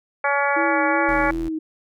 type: harmonic tone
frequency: 282.7 Hz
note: C#4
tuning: 34 cents sharp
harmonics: 2 / 3 / 4 / 5 / 6 / 7 / 8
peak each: -24 / -23 / -26 / -25 / -26 / -29 / -28 dBFS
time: 0.24-1.31 s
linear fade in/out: 5 ms
type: tone with vibrato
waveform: sine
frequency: 321.9 Hz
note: E4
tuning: 41 cents flat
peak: -23 dBFS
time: 0.56-1.59 s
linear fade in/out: 10 ms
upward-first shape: sine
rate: 2.7 Hz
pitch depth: 42 cents each way
type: tone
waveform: square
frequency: 41.17 Hz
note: E1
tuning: 1 cent flat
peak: -30 dBFS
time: 1.08-1.49 s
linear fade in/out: 10 ms
effects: none